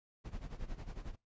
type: noise with tremolo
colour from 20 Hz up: brown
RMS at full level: -41 dBFS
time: 0.24-1.16 s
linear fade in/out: 20 ms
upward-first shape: sine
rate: 11 Hz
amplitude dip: 80%
effects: noise-tail reverb RT60 0.2 s tail -21 dB re dry + resampled to 16000 Hz